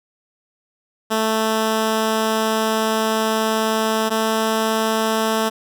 10% pulse tone pair in turn, 220.3 / 221.2 Hz, A3 / A3, +2 / +9 cents, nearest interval unison, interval 7 cents, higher second, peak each -9 dBFS, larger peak neither, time 1.1-4.1 / 4.1-5.5 s, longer first, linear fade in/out 20 ms, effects none

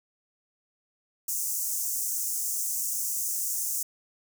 pink high-pass noise, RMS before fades -30 dBFS, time 1.28-3.83 s, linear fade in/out 5 ms, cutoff 6100 Hz, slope 48 dB/octave, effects none

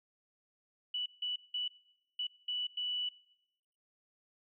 sine tone bursts at uneven times, 2960 Hz, F#7, in tune, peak -33 dBFS, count 6, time 0.94-1.06 / 1.22-1.36 / 1.54-1.68 / 2.19-2.27 / 2.48-2.67 / 2.77-3.09 s, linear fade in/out 5 ms, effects noise-tail reverb RT60 0.9 s tail -22 dB re dry

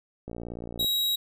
click train, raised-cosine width 2 ms, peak -24 dBFS, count 34, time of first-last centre 0.28-0.845 s, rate 58.4 Hz
45% pulse tone, 3835 Hz, A#7, 48 cents sharp, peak -24 dBFS, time 0.79-1.16 s, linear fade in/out 10 ms
effects none

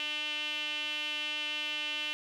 sawtooth tone with band-pass filter, 300.3 Hz, D4, 39 cents sharp, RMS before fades -35 dBFS, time 0-2.13 s, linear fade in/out 0 ms, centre 2900 Hz, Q 7.3, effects none

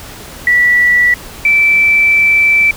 sine tone pair in turn, 1950 / 2326 Hz, B6 / D7, -23 / -17 cents, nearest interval minor third, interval 306 cents, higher second, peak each -6 / -6 dBFS, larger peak neither, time 0.47-1.14 / 1.45-2.71 s, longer second, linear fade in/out 2 ms, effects pink hiss -31 dBFS RMS until 2.76 s

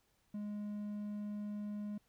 triangle tone, 207.7 Hz, G#3, in tune, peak -37 dBFS, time 0.34-1.98 s, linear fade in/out 5 ms, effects pink hiss -75 dBFS RMS until 2.08 s

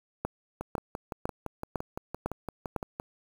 two click trains, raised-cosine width 1 ms, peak -15 / -20 dBFS, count 6 / 15, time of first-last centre 0.25-2.763 / 0.61-2.999 s, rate 1.99 / 5.86 Hz, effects 7-bit

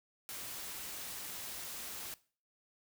white noise, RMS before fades -44 dBFS, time 0.29-2.14 s, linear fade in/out 0 ms, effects noise-tail reverb RT60 0.4 s tail -19 dB re dry

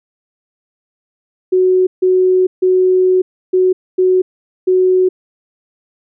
sine tone bursts at uneven times, 370 Hz, F#4, in tune, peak -8 dBFS, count 6, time 1.52-1.87 / 2.02-2.47 / 2.62-3.22 / 3.53-3.73 / 3.98-4.22 / 4.67-5.09 s, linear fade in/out 10 ms, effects none

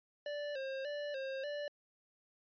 square tone with vibrato, 559 Hz, C#5, 14 cents sharp, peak -39 dBFS, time 0.26-1.68 s, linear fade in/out 2 ms, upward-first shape square, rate 1.7 Hz, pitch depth 78 cents each way, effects resampled to 11025 Hz

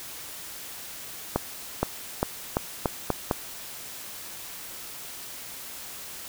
accelerating click train, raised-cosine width 1 ms, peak -8 dBFS, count 7, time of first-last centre 1.36-3.312 s, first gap 470 ms, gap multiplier 0.85, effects white hiss -40 dBFS RMS until 6.28 s

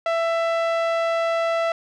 sawtooth tone with low-pass filter, 665 Hz, E5, 15 cents sharp, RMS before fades -22 dBFS, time 0.06-1.72 s, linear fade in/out 2 ms, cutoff 2800 Hz, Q 0.56, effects none

